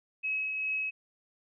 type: tone with tremolo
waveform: sine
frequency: 2562 Hz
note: E7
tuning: 50 cents flat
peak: -28 dBFS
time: 0.23-0.91 s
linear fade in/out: 20 ms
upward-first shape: triangle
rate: 2.5 Hz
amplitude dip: 35%
effects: none